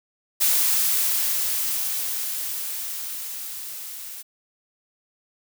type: noise with level ramp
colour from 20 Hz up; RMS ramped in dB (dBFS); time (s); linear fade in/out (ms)
blue; -19 to -37; 0.4-4.23; 20
effects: none